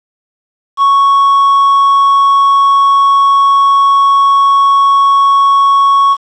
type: tone with quantisation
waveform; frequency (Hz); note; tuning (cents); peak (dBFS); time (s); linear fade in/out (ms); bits
triangle; 1108.7; C#6; 0; -3; 0.77-6.17; 50; 5
effects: low-pass 5000 Hz 12 dB/octave